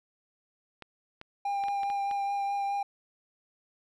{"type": "clicks", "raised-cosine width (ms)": 0.3, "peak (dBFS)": -27, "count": 7, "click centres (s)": [0.823, 1.214, 1.638, 1.684, 1.833, 1.901, 2.112]}
{"type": "tone with vibrato", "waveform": "triangle", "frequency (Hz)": 800, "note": "G5", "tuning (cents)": 35, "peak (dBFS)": -26, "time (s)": [1.45, 2.83], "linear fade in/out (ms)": 5, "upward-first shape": "triangle", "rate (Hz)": 4.8, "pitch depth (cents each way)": 16}
{"effects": []}